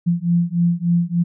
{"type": "beating tone pair", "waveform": "sine", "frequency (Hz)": [170.5, 173.9], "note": ["F3", "F3"], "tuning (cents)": [-41, -7], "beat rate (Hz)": 3.4, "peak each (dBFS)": -18, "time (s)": [0.06, 1.24], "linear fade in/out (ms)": 20, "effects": []}